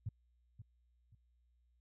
sine tone with echo, 105.9 Hz, G#2, 34 cents sharp, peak -36 dBFS, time 0.06-0.09 s, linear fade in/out 5 ms, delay 530 ms, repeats 2, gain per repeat -11 dB, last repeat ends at 1.15 s, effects added 60 Hz sine -70 dBFS peak until 1.8 s

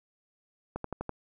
click train, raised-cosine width 1 ms, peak -20 dBFS, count 5, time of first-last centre 0.76-1.093 s, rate 12 Hz, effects none

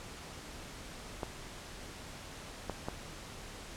clicks, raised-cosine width 1 ms, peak -21 dBFS, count 3, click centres 1.232 / 2.697 / 2.885 s, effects pink hiss -47 dBFS RMS until 3.76 s + low-pass 9000 Hz 12 dB/octave

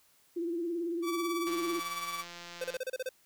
sine tone with vibrato, 340 Hz, F4, 46 cents flat, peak -31 dBFS, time 0.36-1.8 s, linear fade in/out 10 ms, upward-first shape sine, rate 18 Hz, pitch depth 60 cents each way
sawtooth tone with tremolo, 1151 Hz, D6, 35 cents flat, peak -29 dBFS, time 1.02-2.25 s, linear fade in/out 50 ms, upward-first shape triangle, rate 18 Hz, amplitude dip 60%
click train, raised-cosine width 0.2 ms, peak -28 dBFS, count 225, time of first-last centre 1.47-2.765 s, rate 173 Hz
square tone bursts, 515 Hz, C5, 28 cents flat, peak -33 dBFS, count 8, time 2.61-3.091 s, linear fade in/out 5 ms, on 33 ms, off 31 ms
effects white hiss -66 dBFS RMS until 3.25 s

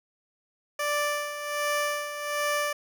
15% pulse tone with tremolo, 587.3 Hz, D5, in tune, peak -18 dBFS, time 0.79-2.73 s, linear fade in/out 5 ms, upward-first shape sine, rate 1.3 Hz, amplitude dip 65%, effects none

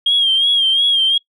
sine tone with vibrato, 3234 Hz, G#7, 47 cents flat, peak -10 dBFS, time 0.06-1.18 s, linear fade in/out 5 ms, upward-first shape sine, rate 2.8 Hz, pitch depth 60 cents each way, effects noise-tail reverb RT60 0.1 s tail -23 dB re dry + tanh soft clip ceiling -6 dBFS

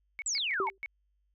sine tone bursts, 2217 Hz, C#7, in tune, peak -34 dBFS, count 5, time 0.19-0.86 s, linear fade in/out 0 ms, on 30 ms, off 130 ms
sine exponential sweep, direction down, 8020 to 830.6 Hz, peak -29 dBFS, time 0.26-0.69 s, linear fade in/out 2 ms
sine tone with exponential decay, 388.1 Hz, G4, 17 cents flat, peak -26 dBFS, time 0.6-0.78 s, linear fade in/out 1 ms, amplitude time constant 37 ms
effects added 50 Hz sine -70 dBFS peak until 1.34 s

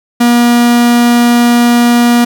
45% pulse tone, 239.2 Hz, A#3, 45 cents sharp, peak -5 dBFS, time 0.2-2.25 s, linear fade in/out 10 ms, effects none

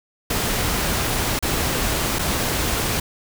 pink noise with dropouts, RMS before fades -22 dBFS, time 0.3-3 s, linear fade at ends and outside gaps 5 ms, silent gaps 1.391-1.425 / 2.187-2.191 s, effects none

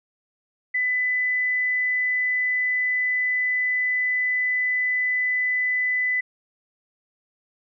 sine tone, 2000 Hz, B6, 21 cents sharp, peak -20 dBFS, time 0.74-6.21 s, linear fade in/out 10 ms, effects none

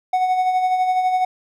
triangle tone with tremolo, 740 Hz, F#5, in tune, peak -12 dBFS, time 0.13-1.25 s, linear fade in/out 5 ms, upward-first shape sine, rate 12 Hz, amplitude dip 45%, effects none

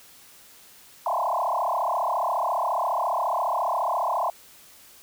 sine tone with frequency modulation, 852 Hz, G#5, 44 cents sharp, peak -22 dBFS, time 1.06-4.3 s, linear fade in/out 2 ms, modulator 34.5 Hz, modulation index 6.1, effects white hiss -51 dBFS RMS until 5.02 s

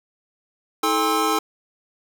square tone cluster, 319.1 / 434.8 / 804 / 1058 / 1304 Hz, D#4 / A4 / G5 / C6 / E6, +44 / -21 / +44 / +19 / -19 cents, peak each -26 dBFS, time 0.83-1.39 s, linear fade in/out 5 ms, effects none

